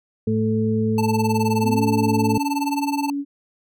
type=harmonic tone; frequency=109.8 Hz; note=A2; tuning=3 cents flat; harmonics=1 / 2 / 4; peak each=-23 / -20 / -24 dBFS; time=0.27-2.38 s; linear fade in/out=5 ms
type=tone with tremolo; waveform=square; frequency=882 Hz; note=A5; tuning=4 cents sharp; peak=-21 dBFS; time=0.98-3.1 s; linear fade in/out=2 ms; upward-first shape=sine; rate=19 Hz; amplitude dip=95%
type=tone with pitch glide; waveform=sine; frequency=250.5 to 282.8 Hz; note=B3 to C#4; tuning=+25 to +35 cents; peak=-22 dBFS; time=1.62-3.25 s; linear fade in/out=50 ms; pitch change=+210 cents; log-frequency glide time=1.72-1.82 s
effects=none